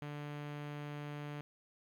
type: tone with low-pass filter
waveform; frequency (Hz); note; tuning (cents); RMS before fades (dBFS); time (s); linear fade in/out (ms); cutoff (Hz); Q
sawtooth; 146.83; D3; 0; -44; 0.02-1.41; 0; 2700; 1.2
effects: 11-bit